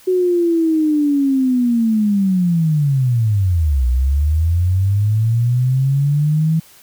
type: linear two-way sweep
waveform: sine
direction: down then up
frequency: 372.6 to 60.1 to 162.7 Hz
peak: -12 dBFS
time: 0.07-6.6 s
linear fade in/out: 10 ms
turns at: 3.87 s
effects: white hiss -46 dBFS RMS until 6.82 s